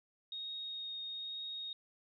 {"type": "tone with vibrato", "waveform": "sine", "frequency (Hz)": 3729, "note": "A#7", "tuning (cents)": 0, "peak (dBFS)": -40, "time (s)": [0.32, 1.73], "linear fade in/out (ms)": 2, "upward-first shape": "triangle", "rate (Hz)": 1.1, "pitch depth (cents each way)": 9, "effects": []}